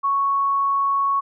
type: tone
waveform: sine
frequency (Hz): 1108.7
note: C#6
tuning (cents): 0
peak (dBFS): -17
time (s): 0.03-1.21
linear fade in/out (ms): 20
effects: none